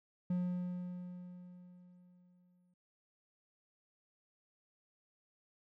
triangle tone with exponential decay, 179.1 Hz, F3, 44 cents sharp, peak -29 dBFS, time 0.3-2.74 s, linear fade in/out 5 ms, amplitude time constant 530 ms, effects none

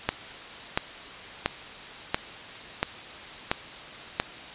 click train, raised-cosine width 0.3 ms, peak -6 dBFS, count 7, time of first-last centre 0.09-4.2 s, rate 1.46 Hz, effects white hiss -41 dBFS RMS until 4.54 s + resampled to 8000 Hz

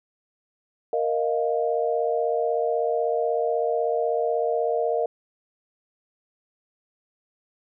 sine chord, Bb suspended fourth, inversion none, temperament equal, 466.2 / 622.3 / 698.5 Hz, Bb4 / Eb5 / F5, 0 / 0 / 0 cents, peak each -24 / -26 / -27 dBFS, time 0.93-5.06 s, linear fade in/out 2 ms, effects none

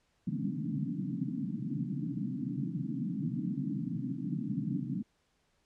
pink band-pass noise, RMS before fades -35 dBFS, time 0.27-5.03 s, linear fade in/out 5 ms, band 130 to 300 Hz, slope 96 dB/octave, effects pink hiss -74 dBFS RMS until 5.65 s + low-pass 8000 Hz 12 dB/octave

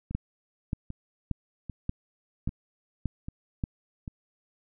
two click trains, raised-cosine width 5 ms, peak -16 / -24 dBFS, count 7 / 6, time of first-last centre 0.15-3.638 / 0.11-4.078 s, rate 1.72 / 1.26 Hz, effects none

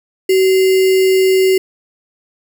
sine tone with sample-and-hold, 378.5 Hz, F#4, 39 cents sharp, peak -8 dBFS, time 0.29-1.58 s, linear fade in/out 5 ms, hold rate 2450 Hz, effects none

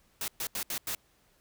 white noise bursts at uneven times, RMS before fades -34 dBFS, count 5, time 0.21-0.28 / 0.4-0.47 / 0.55-0.63 / 0.7-0.78 / 0.87-0.95 s, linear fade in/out 2 ms, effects pink hiss -67 dBFS RMS until 1.4 s

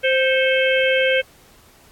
harmonic tone with a mistuned harmonic, 523.3 Hz, C5, in tune, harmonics 1 / 3 / 4 / 5 / 6, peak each -17 / -22 / -23 / -24 / -25 dBFS, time 0.03-1.22 s, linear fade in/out 20 ms, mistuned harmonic 4, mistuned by +75 cents, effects pink hiss -51 dBFS RMS until 1.91 s + AAC 64 kbps

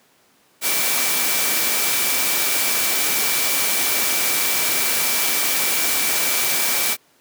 sine tone in noise, 2321 Hz, D7, 21 cents flat, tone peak -28 dBFS, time 0.61-6.97 s, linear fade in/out 50 ms, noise white, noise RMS -20 dBFS, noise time 0.61-6.97 s, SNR -11 dB, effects pink hiss -57 dBFS RMS until 7.2 s + high-pass 200 Hz 12 dB/octave

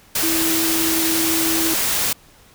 sine tone in noise, 326.3 Hz, E4, 18 cents flat, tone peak -21 dBFS, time 0.23-1.74 s, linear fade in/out 5 ms, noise white, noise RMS -20 dBFS, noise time 0.15-2.13 s, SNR -4 dB, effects pink hiss -50 dBFS RMS until 2.54 s

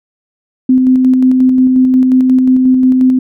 sine tone with tremolo, 257.1 Hz, C4, 30 cents flat, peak -4 dBFS, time 0.69-3.19 s, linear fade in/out 5 ms, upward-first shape square, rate 5.6 Hz, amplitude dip 25%, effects none

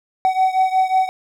triangle beating tone pair, 752 / 757.5 Hz, F#5 / F#5, +28 / +40 cents, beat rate 5.5 Hz, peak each -14 / -17 dBFS, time 0.25-1.09 s, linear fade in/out 0 ms, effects none

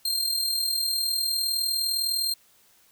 sawtooth tone with amplitude modulation, 4186 Hz, C8, in tune, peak -19 dBFS, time 0.05-2.34 s, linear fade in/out 5 ms, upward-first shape sine, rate 39.8 Hz, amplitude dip 50%, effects white hiss -60 dBFS RMS until 2.91 s

